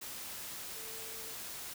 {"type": "tone in noise", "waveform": "sine", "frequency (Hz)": 447.4, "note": "A4", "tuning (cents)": 29, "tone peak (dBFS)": -53, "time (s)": [0.76, 1.34], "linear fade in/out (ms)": 10, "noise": "white", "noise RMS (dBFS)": -44, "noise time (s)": [0.01, 1.74], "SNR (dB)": -12, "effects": []}